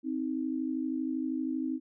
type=tone pair together; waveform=sine; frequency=261.6 / 314.3 Hz; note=C4 / D#4; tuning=0 / +18 cents; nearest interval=minor third; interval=318 cents; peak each=-32 / -33 dBFS; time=0.03-1.8 s; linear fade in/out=50 ms; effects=none